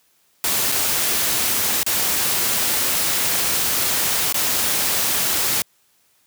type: noise with dropouts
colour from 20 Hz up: white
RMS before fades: -20 dBFS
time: 0.44-5.62 s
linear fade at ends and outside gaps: 1 ms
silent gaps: 0.717-0.721 / 1.831-1.864 / 4.325-4.343 s
effects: white hiss -61 dBFS RMS until 6.26 s + high-pass 60 Hz 12 dB/octave